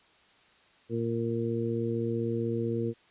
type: harmonic tone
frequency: 115.8 Hz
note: A#2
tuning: 11 cents flat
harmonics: 1 / 2 / 3 / 4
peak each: -33 / -33 / -33 / -33 dBFS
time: 0.89-2.94 s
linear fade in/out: 50 ms
effects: white hiss -61 dBFS RMS until 3.1 s + resampled to 8000 Hz